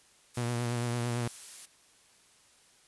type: noise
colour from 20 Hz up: blue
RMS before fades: -44 dBFS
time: 0.34-1.66 s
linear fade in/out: 10 ms
type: tone with vibrato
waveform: sawtooth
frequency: 120 Hz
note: B2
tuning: 49 cents flat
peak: -26 dBFS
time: 0.37-1.28 s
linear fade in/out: 5 ms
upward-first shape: triangle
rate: 8.9 Hz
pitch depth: 40 cents each way
effects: white hiss -62 dBFS RMS until 2.87 s + resampled to 24000 Hz